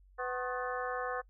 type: harmonic tone with a mistuned harmonic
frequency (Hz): 250.1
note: B3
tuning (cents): +22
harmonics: 2 / 3 / 4 / 5 / 6 / 7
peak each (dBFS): -38 / -40 / -41 / -42 / -43 / -43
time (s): 0.18-1.22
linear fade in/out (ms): 20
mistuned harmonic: 4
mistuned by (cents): +130
effects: noise-tail reverb RT60 0.1 s tail -26 dB re dry + added 47 Hz sine -58 dBFS peak until 1.29 s